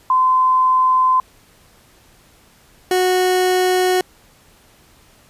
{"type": "tone pair in turn", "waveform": ["sine", "30% pulse"], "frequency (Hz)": [1028, 367.3], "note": ["C6", "F#4"], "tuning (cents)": [-31, -13], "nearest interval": "octave + tritone", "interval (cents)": 1782, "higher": "first", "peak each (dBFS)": -11, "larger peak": "neither", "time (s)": [[0.1, 1.2], [2.91, 4.01]], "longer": "neither", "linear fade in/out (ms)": 2, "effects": ["pink hiss -51 dBFS RMS until 5.29 s", "resampled to 32000 Hz"]}